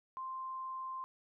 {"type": "tone", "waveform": "sine", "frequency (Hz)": 1046.5, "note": "C6", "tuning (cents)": 0, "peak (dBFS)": -39, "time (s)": [0.17, 1.04], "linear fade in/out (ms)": 0, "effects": []}